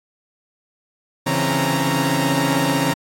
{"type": "tone cluster", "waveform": "sawtooth", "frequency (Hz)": [139.8, 166.6, 264, 280, 929], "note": ["C#3", "E3", "C4", "C#4", "A#5"], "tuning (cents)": [15, 19, 16, 18, -6], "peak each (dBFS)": -20, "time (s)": [1.26, 2.94], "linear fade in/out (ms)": 10, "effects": ["AAC 48 kbps"]}